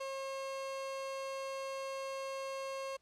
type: tone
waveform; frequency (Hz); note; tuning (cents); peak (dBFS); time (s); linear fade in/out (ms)
30% pulse; 539; C#5; -49; -36; 0-2.97; 10
effects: pink hiss -75 dBFS RMS until 3.01 s + low-pass 8000 Hz 12 dB/octave